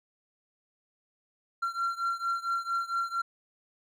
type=beating tone pair; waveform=triangle; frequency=1368 / 1372.4 Hz; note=F6 / F6; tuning=-36 / -31 cents; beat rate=4.4 Hz; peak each=-29 / -31 dBFS; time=1.62-3.22 s; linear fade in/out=10 ms; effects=none